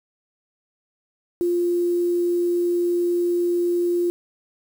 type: tone with quantisation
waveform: sine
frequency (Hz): 349.2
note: F4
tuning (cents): 0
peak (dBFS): -18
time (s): 1.41-4.1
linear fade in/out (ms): 0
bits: 7
effects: none